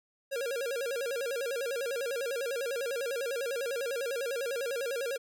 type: tone with vibrato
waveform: square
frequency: 508 Hz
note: B4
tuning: 49 cents sharp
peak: -32 dBFS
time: 0.31-5.18 s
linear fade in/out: 20 ms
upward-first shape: square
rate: 10 Hz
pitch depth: 130 cents each way
effects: none